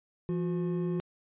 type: tone pair together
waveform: triangle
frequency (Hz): 170 / 360.2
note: F3 / F#4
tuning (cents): -46 / -46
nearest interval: octave + minor second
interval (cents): 1300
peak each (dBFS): -28 / -31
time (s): 0.29-1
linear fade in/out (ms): 0
effects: resampled to 8000 Hz